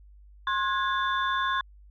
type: tone cluster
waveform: sine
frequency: 1065 / 1454 / 1661 / 3526 Hz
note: C6 / F#6 / G#6 / A7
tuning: +30 / -31 / 0 / +3 cents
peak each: -26 / -33 / -30 / -34 dBFS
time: 0.47-1.61 s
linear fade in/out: 2 ms
effects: tanh soft clip ceiling -14 dBFS + added 50 Hz sine -49 dBFS peak until 1.9 s